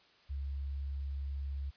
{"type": "tone", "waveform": "sine", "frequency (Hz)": 69.3, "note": "C#2", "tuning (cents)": 0, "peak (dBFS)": -35, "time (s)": [0.29, 1.71], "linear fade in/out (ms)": 20, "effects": ["white hiss -64 dBFS RMS until 1.76 s", "resampled to 11025 Hz"]}